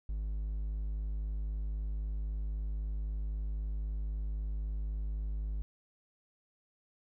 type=tone; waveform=triangle; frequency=51.91 Hz; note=G#1; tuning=in tune; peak=-31 dBFS; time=0.09-5.62 s; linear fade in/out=0 ms; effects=none